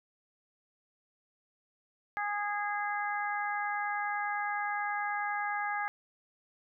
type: harmonic tone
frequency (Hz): 412.1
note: G#4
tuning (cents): -13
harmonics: 2 / 3 / 4 / 5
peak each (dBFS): -34 / -38 / -36 / -40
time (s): 2.17-5.88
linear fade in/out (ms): 0
effects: none